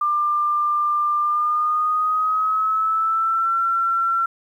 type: tone with pitch glide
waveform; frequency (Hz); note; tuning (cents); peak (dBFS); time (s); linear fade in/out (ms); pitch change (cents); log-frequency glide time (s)
sine; 1193 to 1354.7; D6 to E6; +27 to +47; -17; 0.01-4.26; 5; +220; 1.21-3.58
effects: 9-bit